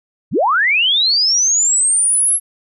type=linear sweep; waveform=sine; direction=up; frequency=82.41 to 11260 Hz; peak=-11 dBFS; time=0.31-2.4 s; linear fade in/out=50 ms; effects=none